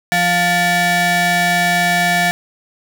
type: ring-modulated tone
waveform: 30% pulse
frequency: 528 Hz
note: C5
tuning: 16 cents sharp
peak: -7 dBFS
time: 0.12-2.31 s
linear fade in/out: 0 ms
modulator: 1230 Hz
effects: none